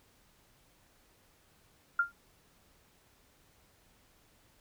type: tone with exponential decay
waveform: sine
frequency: 1396.9 Hz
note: F6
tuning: in tune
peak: -21 dBFS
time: 1.99-2.12 s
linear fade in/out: 5 ms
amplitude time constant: 28 ms
effects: pink hiss -66 dBFS RMS until 4.6 s